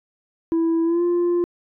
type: tone with pitch glide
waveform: sine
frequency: 329.9 to 348.7 Hz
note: E4 to F4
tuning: +1 to -3 cents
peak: -14 dBFS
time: 0.52-1.44 s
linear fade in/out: 0 ms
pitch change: +96 cents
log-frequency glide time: 0.84-1.03 s
effects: tanh soft clip ceiling -16 dBFS